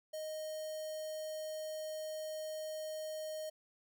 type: tone with notch filter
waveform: square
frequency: 622.3 Hz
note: D#5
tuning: in tune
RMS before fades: -42 dBFS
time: 0.13-3.5 s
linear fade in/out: 10 ms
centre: 2100 Hz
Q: 1
effects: none